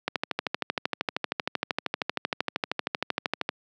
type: click train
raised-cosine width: 0.3 ms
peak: -9 dBFS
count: 45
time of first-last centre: 0.08-3.491 s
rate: 12.9 Hz
effects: high-pass 200 Hz 12 dB/octave